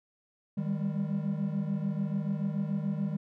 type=tone cluster; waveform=triangle; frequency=155.2 / 195.8 / 202.7 Hz; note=D#3 / G3 / G#3; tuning=-4 / -2 / -42 cents; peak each=-31 dBFS; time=0.57-3.17 s; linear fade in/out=10 ms; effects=tanh soft clip ceiling -18 dBFS